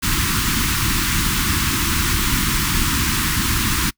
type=band-stop noise; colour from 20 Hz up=pink; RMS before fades=-19 dBFS; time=0.02-3.91 s; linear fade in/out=20 ms; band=340 to 1000 Hz; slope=48 dB/octave; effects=noise-tail reverb RT60 0.1 s tail -25 dB re dry